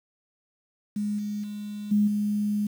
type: tone with level steps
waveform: sine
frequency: 207.7 Hz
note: G#3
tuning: in tune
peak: -25 / -28 / -32 / -18 / -23 dBFS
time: 0.96-2.67 s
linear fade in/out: 5 ms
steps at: 1.18 / 1.43 / 1.91 / 2.07 s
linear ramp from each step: 10 ms
effects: 8-bit